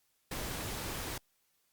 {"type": "noise", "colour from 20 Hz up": "pink", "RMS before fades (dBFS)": -39, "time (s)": [0.31, 1.18], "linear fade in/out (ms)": 5, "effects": ["white hiss -75 dBFS RMS until 1.72 s", "Opus 48 kbps"]}